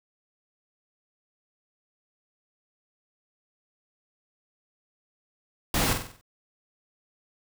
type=noise with echo; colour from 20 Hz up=pink; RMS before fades=-25 dBFS; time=5.74-5.93 s; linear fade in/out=2 ms; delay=47 ms; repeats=6; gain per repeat=-6 dB; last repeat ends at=6.212 s; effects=none